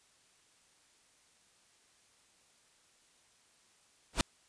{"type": "noise with exponential growth", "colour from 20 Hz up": "pink", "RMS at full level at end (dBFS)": -22, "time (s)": [4.13, 4.21], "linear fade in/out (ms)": 2, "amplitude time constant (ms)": 17, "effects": ["white hiss -67 dBFS RMS until 4.48 s", "resampled to 22050 Hz"]}